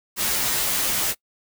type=noise with comb filter; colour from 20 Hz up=white; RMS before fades=-23 dBFS; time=0.16-1.15 s; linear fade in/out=50 ms; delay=12 ms; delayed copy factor=-1; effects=noise-tail reverb RT60 0.1 s tail -23 dB re dry